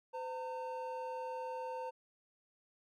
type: tone pair together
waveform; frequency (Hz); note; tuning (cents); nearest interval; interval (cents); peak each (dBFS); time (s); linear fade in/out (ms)
triangle; 510.7 / 910; C5 / A#5; -42 / -42; minor seventh; 1000; -40 / -40; 0.13-1.91; 20
effects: none